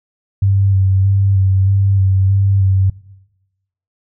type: tone with vibrato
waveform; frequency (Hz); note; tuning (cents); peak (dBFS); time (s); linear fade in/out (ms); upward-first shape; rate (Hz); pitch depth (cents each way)
sine; 97; G2; -18; -9; 0.42-2.9; 5; square; 1.6; 22
effects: noise-tail reverb RT60 1.0 s tail -21 dB re dry